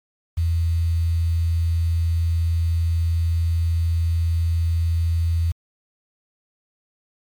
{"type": "tone with quantisation", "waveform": "sine", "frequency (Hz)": 83.4, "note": "E2", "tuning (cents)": 21, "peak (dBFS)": -17, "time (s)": [0.37, 5.52], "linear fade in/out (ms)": 10, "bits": 7, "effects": ["MP3 96 kbps"]}